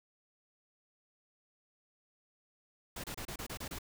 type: noise bursts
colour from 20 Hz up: pink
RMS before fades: -42 dBFS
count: 8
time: 2.96-3.787 s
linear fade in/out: 5 ms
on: 78 ms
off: 29 ms
effects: none